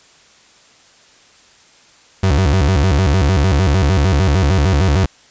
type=tone with vibrato; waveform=35% pulse; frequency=82.41 Hz; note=E2; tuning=in tune; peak=-9 dBFS; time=2.23-5.06 s; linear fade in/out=5 ms; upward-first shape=square; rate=6.6 Hz; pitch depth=250 cents each way; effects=white hiss -48 dBFS RMS until 5.3 s + resampled to 16000 Hz